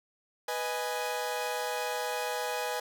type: chord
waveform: sawtooth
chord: G# minor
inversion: first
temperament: equal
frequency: 493.9 / 622.3 / 830.6 Hz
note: B4 / D#5 / G#5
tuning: 0 / 0 / 0 cents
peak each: -31 / -34 / -31 dBFS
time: 0.48-2.8 s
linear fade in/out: 5 ms
effects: none